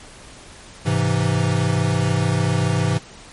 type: chord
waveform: square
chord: Ab augmented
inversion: none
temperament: equal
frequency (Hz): 103.83 / 130.81 / 164.81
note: Ab2 / C3 / E3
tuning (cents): 0 / 0 / 0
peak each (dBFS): -22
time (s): 0.85-2.99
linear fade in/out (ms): 20
effects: pink hiss -42 dBFS RMS until 3.32 s + MP3 48 kbps